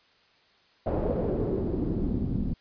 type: noise with low-pass filter sweep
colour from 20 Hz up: pink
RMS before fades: -28 dBFS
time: 0.86-2.54 s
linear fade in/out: 10 ms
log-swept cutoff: 620 to 200 Hz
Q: 2.4
effects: white hiss -62 dBFS RMS until 2.6 s + resampled to 11025 Hz